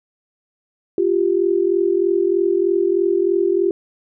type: tone pair together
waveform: sine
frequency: 348.8 / 392 Hz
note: F4 / G4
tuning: -2 / 0 cents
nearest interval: major second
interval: 202 cents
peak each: -17 dBFS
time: 0.98-3.71 s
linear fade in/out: 2 ms
effects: none